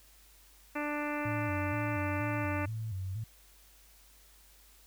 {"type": "harmonic tone", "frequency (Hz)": 295.3, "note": "D4", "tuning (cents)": 10, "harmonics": [1, 2, 3, 4, 5, 6, 7, 8, 9], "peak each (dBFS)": [-36, -39, -41, -42, -43, -44, -44, -45, -46], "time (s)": [0.75, 2.66], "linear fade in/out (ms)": 10}
{"type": "tone with vibrato", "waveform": "sine", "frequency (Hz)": 102.4, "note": "G#2", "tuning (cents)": -24, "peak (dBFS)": -34, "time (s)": [1.25, 3.24], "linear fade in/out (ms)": 5, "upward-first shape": "square", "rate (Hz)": 2.1, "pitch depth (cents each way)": 140}
{"effects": ["added 50 Hz sine -61 dBFS peak until 4.86 s", "white hiss -61 dBFS RMS until 4.86 s"]}